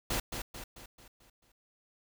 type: noise with echo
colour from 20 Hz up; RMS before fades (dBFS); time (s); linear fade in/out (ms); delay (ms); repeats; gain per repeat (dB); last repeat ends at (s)
pink; -32; 0.1-0.2; 5; 220; 6; -6; 1.52
effects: none